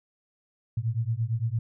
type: beating tone pair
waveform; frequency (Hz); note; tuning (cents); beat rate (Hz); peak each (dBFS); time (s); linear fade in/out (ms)
sine; 110 / 118.8; A2 / A#2; 0 / +33; 8.8; -28 / -28; 0.77-1.59; 5
effects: none